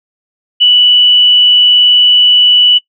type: tone with frequency modulation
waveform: sine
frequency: 2960 Hz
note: F#7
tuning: in tune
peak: -3 dBFS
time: 0.6-2.79 s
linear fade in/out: 20 ms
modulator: 101 Hz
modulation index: 0.29
effects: noise-tail reverb RT60 0.1 s tail -21 dB re dry